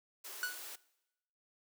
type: high-pass noise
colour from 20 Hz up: white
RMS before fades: -47 dBFS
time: 0.24-0.76 s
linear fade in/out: 10 ms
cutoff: 310 Hz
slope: 96 dB/octave
type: tone with exponential decay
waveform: 45% pulse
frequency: 1474 Hz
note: F#6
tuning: 7 cents flat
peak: -31 dBFS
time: 0.43-0.67 s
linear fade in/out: 1 ms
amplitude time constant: 51 ms
effects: noise-tail reverb RT60 0.9 s tail -20 dB re dry